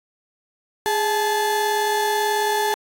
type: tone pair together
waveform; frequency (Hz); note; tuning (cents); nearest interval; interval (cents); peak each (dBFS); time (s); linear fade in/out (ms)
35% pulse; 415.3 / 868.9; G#4 / A5; 0 / -22; octave + minor second; 1278; -21 / -19; 0.86-2.74; 0
effects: AAC 64 kbps